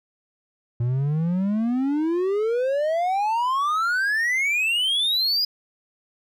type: exponential sweep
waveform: triangle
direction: up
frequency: 116.3 to 4978 Hz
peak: -18 dBFS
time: 0.8-5.45 s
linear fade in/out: 5 ms
effects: none